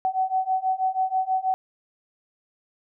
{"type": "beating tone pair", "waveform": "sine", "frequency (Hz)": [751, 757.2], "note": ["F#5", "F#5"], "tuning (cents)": [26, 40], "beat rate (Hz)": 6.2, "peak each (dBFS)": [-25, -24], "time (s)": [0.05, 1.54], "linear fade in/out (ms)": 0, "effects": []}